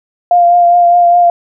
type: tone with vibrato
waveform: sine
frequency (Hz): 698.5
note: F5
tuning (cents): 0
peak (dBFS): -4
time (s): 0.31-1.3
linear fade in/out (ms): 2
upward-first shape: triangle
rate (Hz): 4.9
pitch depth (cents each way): 23
effects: none